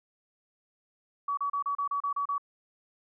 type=tone bursts; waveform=sine; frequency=1136 Hz; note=C#6; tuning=42 cents sharp; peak=-27 dBFS; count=9; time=1.28-2.381 s; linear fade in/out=5 ms; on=93 ms; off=33 ms; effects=none